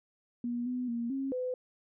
sine tone with pitch steps, 240.1 / 249.9 / 234.9 / 270.3 / 505 Hz, B3 / B3 / A#3 / C#4 / B4, -49 / +21 / +13 / -44 / +39 cents, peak -31 dBFS, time 0.44-1.54 s, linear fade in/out 2 ms, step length 220 ms, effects none

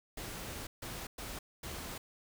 pink noise bursts at uneven times, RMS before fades -43 dBFS, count 4, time 0.17-0.67 / 0.82-1.07 / 1.18-1.39 / 1.63-1.98 s, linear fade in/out 5 ms, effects none

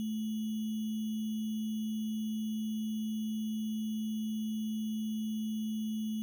sine tone with sample-and-hold, 217.1 Hz, A3, 23 cents flat, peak -32 dBFS, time 0-6.22 s, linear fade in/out 0 ms, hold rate 3150 Hz, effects none

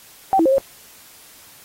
sine tone with pitch steps, 773 / 327.2 / 530 / 544 Hz, G5 / E4 / C5 / C#5, -24 / -13 / +22 / -33 cents, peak -12 dBFS, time 0.33-0.582 s, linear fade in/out 0 ms, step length 63 ms, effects white hiss -46 dBFS RMS until 1.64 s + AAC 48 kbps

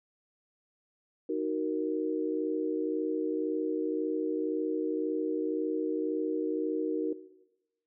sine chord, D# minor, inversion none, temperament equal with one note detuned, 311.1 / 373 / 466.2 Hz, D#4 / F#4 / A#4, 0 / +14 / 0 cents, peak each -33 dBFS, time 1.29-7.13 s, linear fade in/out 5 ms, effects noise-tail reverb RT60 1.0 s tail -17 dB re dry

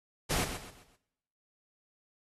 pink noise with echo, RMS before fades -31 dBFS, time 0.29-0.45 s, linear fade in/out 20 ms, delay 130 ms, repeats 4, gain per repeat -9 dB, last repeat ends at 0.97 s, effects noise-tail reverb RT60 0.9 s tail -21 dB re dry + AAC 32 kbps

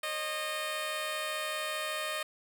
10% pulse tone pair together, 541.9 / 615 Hz, C#5 / D#5, -39 / -20 cents, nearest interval major second, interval 219 cents, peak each -34 / -25 dBFS, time 0.03-2.23 s, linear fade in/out 5 ms, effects none

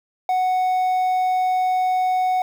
triangle tone, 740 Hz, F#5, in tune, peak -15 dBFS, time 0.29-2.42 s, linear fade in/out 2 ms, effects 8-bit

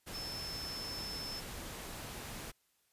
sine tone in noise, 5274 Hz, E8, in tune, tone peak -41 dBFS, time 0.13-1.41 s, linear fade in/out 20 ms, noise pink, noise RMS -45 dBFS, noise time 0.06-2.52 s, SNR +1 dB, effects white hiss -75 dBFS RMS until 2.92 s + resampled to 32000 Hz

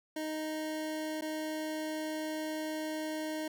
25% pulse tone with dropouts, 311.1 Hz, D#4, in tune, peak -31 dBFS, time 0.16-3.48 s, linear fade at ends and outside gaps 5 ms, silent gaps 1.211-1.22 s, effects none

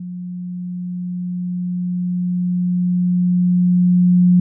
sine tone with level ramp, 178.9 Hz, F3, 42 cents sharp, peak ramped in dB -26 to -8 dBFS, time 0-4.4 s, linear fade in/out 5 ms, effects none

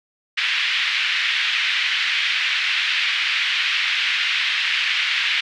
pink band-pass noise, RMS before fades -21 dBFS, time 0.37-5.41 s, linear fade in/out 10 ms, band 1900 to 3500 Hz, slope 24 dB/octave, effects none

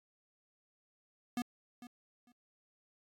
square tone with echo, 242.8 Hz, B3, 29 cents flat, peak -34 dBFS, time 1.37-1.42 s, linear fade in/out 2 ms, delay 450 ms, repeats 2, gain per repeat -15 dB, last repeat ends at 2.32 s, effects AAC 64 kbps

